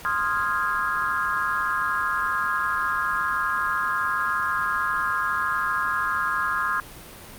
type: chord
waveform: sine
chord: F minor seventh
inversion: second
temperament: equal with one note detuned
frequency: 1046.5 / 1244.5 / 1396.9 / 1649.7 Hz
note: C6 / Eb6 / F6 / Ab6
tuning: 0 / 0 / 0 / -12 cents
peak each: -27 dBFS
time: 0.05-6.8 s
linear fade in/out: 0 ms
effects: pink hiss -42 dBFS RMS until 7.38 s + Opus 48 kbps